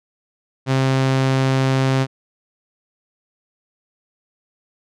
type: tone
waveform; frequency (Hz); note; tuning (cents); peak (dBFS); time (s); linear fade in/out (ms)
sawtooth; 132.8; C3; +26; -11; 0.66-2.07; 50
effects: low-pass 6000 Hz 12 dB/octave